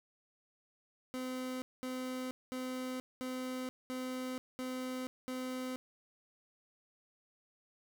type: tone bursts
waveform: 30% pulse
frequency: 256 Hz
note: C4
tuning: 38 cents flat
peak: -35 dBFS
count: 7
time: 1.14-5.76 s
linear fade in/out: 0 ms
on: 480 ms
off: 210 ms
effects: none